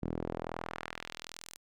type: tone with band-pass filter sweep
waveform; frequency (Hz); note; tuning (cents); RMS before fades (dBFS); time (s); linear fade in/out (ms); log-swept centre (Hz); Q
sawtooth; 41.25; E1; +2; -41; 0.02-1.57; 10; 240 to 9500; 1
effects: none